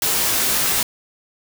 white noise with comb filter, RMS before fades -19 dBFS, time 0.02-0.83 s, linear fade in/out 2 ms, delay 18 ms, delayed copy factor +0.95, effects none

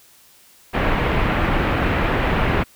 pink low-pass noise, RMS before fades -19 dBFS, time 0.73-2.64 s, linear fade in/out 20 ms, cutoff 2600 Hz, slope 24 dB/octave, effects white hiss -51 dBFS RMS until 2.75 s

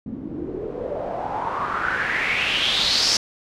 white noise with low-pass filter sweep, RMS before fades -24 dBFS, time 0.06-3.17 s, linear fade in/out 2 ms, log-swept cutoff 230 to 5500 Hz, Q 5, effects none

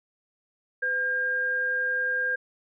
sine tone pair together, 505 / 1607.9 Hz, B4 / G6, +39 / +44 cents, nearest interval octave + minor sixth, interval 2005 cents, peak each -35 / -24 dBFS, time 0.82-2.36 s, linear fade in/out 10 ms, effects none

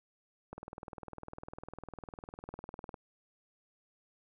click train, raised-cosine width 1 ms, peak -29 dBFS, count 49, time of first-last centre 0.53-2.942 s, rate 19.9 Hz, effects none

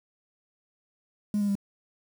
triangle tone with pitch steps, 207.7 / 203.7 / 199.7 Hz, G#3 / G#3 / G3, 0 / -33 / +32 cents, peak -20 dBFS, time 1.34-1.553 s, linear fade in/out 2 ms, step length 71 ms, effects tanh soft clip ceiling -20 dBFS + 8-bit

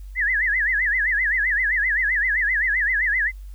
sine tone with vibrato, 1842 Hz, A#6, 21 cents flat, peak -18 dBFS, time 0.15-3.32 s, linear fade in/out 50 ms, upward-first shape sine, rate 7.7 Hz, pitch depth 200 cents each way, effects added 48 Hz sine -34 dBFS peak until 3.54 s + white hiss -60 dBFS RMS until 3.54 s

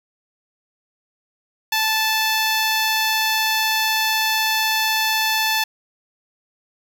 10% pulse tone, 876 Hz, A5, 8 cents flat, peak -9 dBFS, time 1.72-5.64 s, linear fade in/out 5 ms, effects none

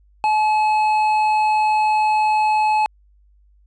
sine tone with hard clipping, 857 Hz, A5, 46 cents flat, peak -16 dBFS, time 0.24-2.86 s, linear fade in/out 0 ms, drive 7 dB, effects added 50 Hz sine -51 dBFS peak until 3.66 s + resampled to 22050 Hz

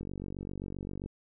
click train, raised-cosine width 3 ms, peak -26 dBFS, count 51, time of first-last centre 0.01-1.06 s, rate 47.6 Hz, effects none

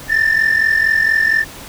sine tone pair together, 1760 / 1804.3 Hz, A6 / A6, 0 / +43 cents, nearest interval unison, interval 43 cents, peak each -12 dBFS, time 0.08-1.45 s, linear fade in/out 50 ms, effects tanh soft clip ceiling -8 dBFS + pink hiss -34 dBFS RMS until 1.68 s

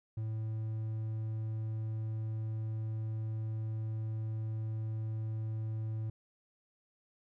triangle tone, 110 Hz, A2, in tune, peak -32 dBFS, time 0.17-6.1 s, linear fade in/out 5 ms, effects none

